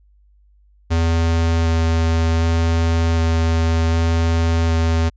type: tone with vibrato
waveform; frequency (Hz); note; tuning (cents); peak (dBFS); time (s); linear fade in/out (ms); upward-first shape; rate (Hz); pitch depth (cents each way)
square; 82.41; E2; 0; -15; 0.9-5.1; 20; square; 0.66; 8
effects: added 50 Hz sine -50 dBFS peak until 5.16 s + resampled to 16000 Hz